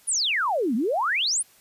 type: exponential two-way sweep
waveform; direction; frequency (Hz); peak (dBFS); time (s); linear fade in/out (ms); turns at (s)
sine; down then up; 10510 to 207.7 to 10510; -21; 0.07-1.43; 20; 0.75
effects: white hiss -56 dBFS RMS until 1.6 s + resampled to 32000 Hz